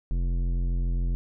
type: tone with tanh clipping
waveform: sine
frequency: 43.65 Hz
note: F1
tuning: in tune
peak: -25 dBFS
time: 0.11-1.15 s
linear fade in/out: 0 ms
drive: 13 dB
effects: none